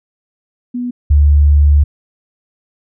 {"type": "tone pair in turn", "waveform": "sine", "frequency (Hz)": [245.1, 72.87], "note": ["B3", "D2"], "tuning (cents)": [-13, -13], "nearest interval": "octave + major sixth", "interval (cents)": 2100, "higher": "first", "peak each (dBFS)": [-17, -5], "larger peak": "second", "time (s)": [[0.74, 0.91], [1.1, 1.84]], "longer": "second", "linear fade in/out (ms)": 10, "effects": []}